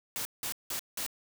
white noise bursts, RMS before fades -35 dBFS, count 4, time 0.16-1.064 s, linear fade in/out 0 ms, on 91 ms, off 180 ms, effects none

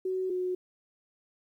sine tone pair in turn, 373.7 / 365.4 Hz, F#4 / F#4, +17 / -22 cents, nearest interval unison, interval 39 cents, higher first, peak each -28 dBFS, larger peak neither, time 0.05-0.3 / 0.3-0.55 s, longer neither, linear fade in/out 5 ms, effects 11-bit

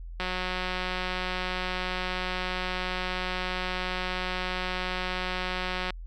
click train, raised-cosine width 0.3 ms, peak -15 dBFS, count 1045, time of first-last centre 0.2-5.905 s, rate 183 Hz, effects added 42 Hz sine -37 dBFS peak until 6.06 s

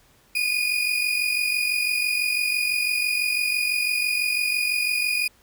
35% pulse tone pair together, 2445 / 2491 Hz, D#7 / D#7, -31 / +1 cents, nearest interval unison, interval 32 cents, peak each -21 / -24 dBFS, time 0.35-5.28 s, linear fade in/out 5 ms, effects pink hiss -58 dBFS RMS until 5.42 s

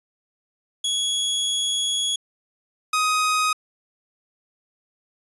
sawtooth tone pair in turn, 3348 / 1254.1 Hz, G#7 / D#6, +13 / +13 cents, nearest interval octave + perfect fourth, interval 1700 cents, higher first, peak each -18 / -15 dBFS, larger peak second, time 0.84-2.16 / 2.93-3.53 s, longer first, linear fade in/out 5 ms, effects resampled to 24000 Hz

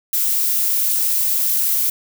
violet noise, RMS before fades -18 dBFS, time 0.13-1.9 s, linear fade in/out 5 ms, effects none

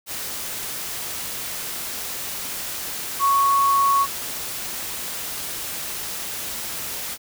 sine tone in noise, 1108.7 Hz, C#6, in tune, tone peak -15 dBFS, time 3.19-4.07 s, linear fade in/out 50 ms, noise white, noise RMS -30 dBFS, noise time 0.06-7.18 s, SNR +12 dB, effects none

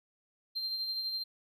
triangle tone with tremolo, 4161 Hz, C8, 10 cents flat, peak -29 dBFS, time 0.55-1.24 s, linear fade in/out 20 ms, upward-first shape sine, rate 12 Hz, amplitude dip 45%, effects tanh soft clip ceiling -28 dBFS

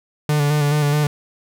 45% pulse tone with vibrato, 147.3 Hz, D3, 6 cents sharp, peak -15 dBFS, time 0.29-1.07 s, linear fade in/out 2 ms, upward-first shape square, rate 4.7 Hz, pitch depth 28 cents each way, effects none

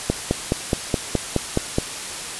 click train, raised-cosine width 2 ms, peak -4 dBFS, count 9, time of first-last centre 0.1-1.784 s, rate 4.75 Hz, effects white hiss -30 dBFS RMS until 2.39 s + resampled to 24000 Hz

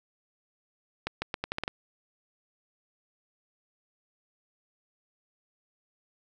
accelerating click train, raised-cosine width 0.3 ms, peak -14 dBFS, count 8, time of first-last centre 1.07-1.679 s, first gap 150 ms, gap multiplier 0.81, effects none

